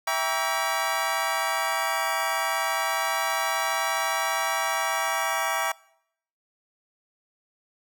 25% pulse chord, E diminished seventh, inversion none, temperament just, 659.3 / 791.1 / 949.3 / 1139.2 Hz, E5 / G5 / Bb5 / Db6, 0 / +16 / +31 / +47 cents, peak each -26 dBFS, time 0.07-5.72 s, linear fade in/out 5 ms, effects noise-tail reverb RT60 0.7 s tail -23 dB re dry

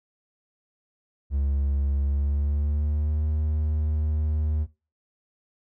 triangle tone with pitch glide, 69.8 to 76.56 Hz, C#2 to D#2, +13 to -27 cents, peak -20 dBFS, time 1.3-4.67 s, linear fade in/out 50 ms, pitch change +160 cents, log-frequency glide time 2.03-3.24 s, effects noise-tail reverb RT60 0.3 s tail -19 dB re dry

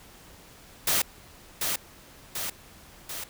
white noise with echo, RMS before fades -24 dBFS, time 0.87-1.02 s, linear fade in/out 5 ms, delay 740 ms, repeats 3, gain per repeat -4 dB, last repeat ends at 3.24 s, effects pink hiss -51 dBFS RMS until 3.29 s

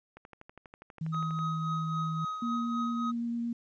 click train, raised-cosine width 0.5 ms, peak -33 dBFS, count 16, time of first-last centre 0.17-1.39 s, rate 12.3 Hz
sine tone, 160.1 Hz, D#3, 50 cents sharp, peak -31 dBFS, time 1.01-2.25 s, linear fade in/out 5 ms
triangle tone with tremolo, 1261 Hz, D#6, 23 cents sharp, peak -29 dBFS, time 1.12-3.12 s, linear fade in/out 20 ms, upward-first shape triangle, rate 3.7 Hz, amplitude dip 55%
sine tone with vibrato, 234.9 Hz, A#3, 13 cents sharp, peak -30 dBFS, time 2.42-3.53 s, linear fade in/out 5 ms, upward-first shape sine, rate 8.8 Hz, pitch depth 8 cents each way
effects resampled to 16000 Hz + 11-bit

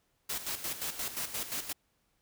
white noise with tremolo, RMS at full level -35 dBFS, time 0.29-1.73 s, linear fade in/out 10 ms, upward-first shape square, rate 5.7 Hz, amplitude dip 65%, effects pink hiss -75 dBFS RMS until 2.21 s

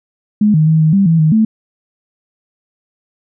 sine tone with pitch steps, 210.1 / 155.5 / 158.9 / 156.8 / 196.9 / 163.8 / 156.1 / 219.6 Hz, G#3 / D#3 / D#3 / D#3 / G3 / E3 / D#3 / A3, +20 / -1 / +37 / +14 / +8 / -11 / +6 / -3 cents, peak -7 dBFS, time 0.41-1.45 s, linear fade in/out 5 ms, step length 130 ms, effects none

